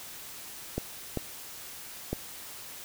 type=clicks; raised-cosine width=2 ms; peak=-16 dBFS; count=3; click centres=0.78 / 1.173 / 2.13 s; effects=white hiss -44 dBFS RMS until 2.84 s